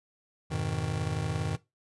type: chord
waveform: square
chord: F half-diminished seventh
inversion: none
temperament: just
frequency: 87.31 / 104.77 / 125.72 / 157.15 Hz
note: F2 / Ab2 / Cb3 / Eb3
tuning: 0 / +16 / +31 / +18 cents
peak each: -37 / -36 / -37 / -34 dBFS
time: 0.5-1.57 s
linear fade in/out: 20 ms
effects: noise-tail reverb RT60 0.2 s tail -18 dB re dry + resampled to 24000 Hz